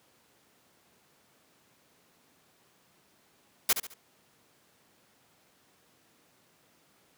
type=noise with echo; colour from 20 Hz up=white; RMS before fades=-23 dBFS; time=3.69-3.73 s; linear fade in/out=5 ms; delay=70 ms; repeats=3; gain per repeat=-9 dB; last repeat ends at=3.94 s; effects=pink hiss -65 dBFS RMS until 7.17 s + high-pass 150 Hz 12 dB/octave